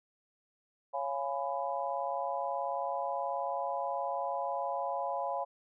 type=chord; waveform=sine; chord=C# dominant seventh; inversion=none; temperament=just; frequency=554.4 / 693 / 831.5 / 997.9 Hz; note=C#5 / E#5 / G#5 / B5; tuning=0 / -14 / +2 / +18 cents; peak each=-37 / -37 / -37 / -38 dBFS; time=0.93-5.45 s; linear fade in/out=20 ms; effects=none